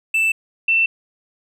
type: tone pair in turn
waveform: triangle / sine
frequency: 2651 / 2680 Hz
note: E7 / E7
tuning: +9 / +28 cents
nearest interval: unison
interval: 19 cents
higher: second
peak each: -13 dBFS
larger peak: neither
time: 0.14-0.32 / 0.68-0.86 s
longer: neither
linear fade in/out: 5 ms
effects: none